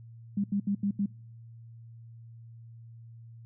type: tone bursts at uneven times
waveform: sine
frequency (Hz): 201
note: G3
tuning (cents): +44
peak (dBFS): -25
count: 5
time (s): 0.37-0.44 / 0.52-0.6 / 0.67-0.75 / 0.83-0.91 / 0.99-1.06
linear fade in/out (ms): 5
effects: noise-tail reverb RT60 0.7 s tail -25 dB re dry + added 115 Hz sine -46 dBFS peak until 3.45 s